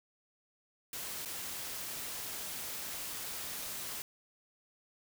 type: noise with dropouts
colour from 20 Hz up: white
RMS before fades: -41 dBFS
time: 0.93-4.02 s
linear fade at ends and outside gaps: 1 ms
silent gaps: 1.25-1.257 s
effects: none